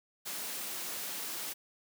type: high-pass noise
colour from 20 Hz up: white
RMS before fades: -39 dBFS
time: 0.25-1.54 s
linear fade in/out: 20 ms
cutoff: 160 Hz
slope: 24 dB/octave
effects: none